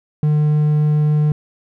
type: tone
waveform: triangle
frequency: 150.6 Hz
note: D3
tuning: 44 cents sharp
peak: -10 dBFS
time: 0.23-1.32 s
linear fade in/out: 2 ms
effects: none